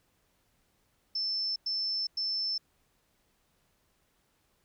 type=tone bursts; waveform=sine; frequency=5300 Hz; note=E8; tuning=9 cents sharp; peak=-29 dBFS; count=3; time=1.15-2.58 s; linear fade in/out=5 ms; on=410 ms; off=100 ms; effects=pink hiss -72 dBFS RMS until 4.64 s